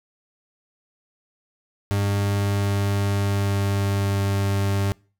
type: tone with pitch glide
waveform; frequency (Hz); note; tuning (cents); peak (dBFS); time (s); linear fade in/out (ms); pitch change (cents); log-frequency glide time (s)
40% pulse; 100.7 to 99.03; G2 to G2; +47 to +18; -19; 1.91-4.92; 0; -29; 2.2-4.5
effects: noise-tail reverb RT60 0.4 s tail -26 dB re dry